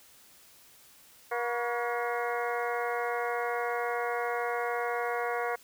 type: harmonic tone with a mistuned harmonic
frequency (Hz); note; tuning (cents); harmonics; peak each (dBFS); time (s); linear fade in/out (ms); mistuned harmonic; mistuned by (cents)
239.1; A#3; +44; 2 / 3 / 4 / 5 / 6 / 7 / 8 / 9; -33 / -34 / -40 / -38 / -38 / -42 / -41 / -42; 1.31-5.56; 10; 5; -100
effects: white hiss -57 dBFS RMS until 5.63 s